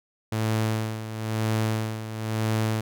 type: tone with tremolo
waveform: sawtooth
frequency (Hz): 110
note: A2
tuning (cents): 0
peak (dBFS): -18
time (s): 0.32-2.81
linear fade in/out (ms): 5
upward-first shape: sine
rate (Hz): 1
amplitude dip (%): 70
effects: none